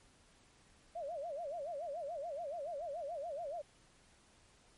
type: tone with vibrato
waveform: sine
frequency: 622.3 Hz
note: D#5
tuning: in tune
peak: -39 dBFS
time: 0.95-3.62 s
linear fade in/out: 10 ms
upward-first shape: sine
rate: 7 Hz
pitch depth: 220 cents each way
effects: pink hiss -66 dBFS RMS until 4.77 s + MP3 48 kbps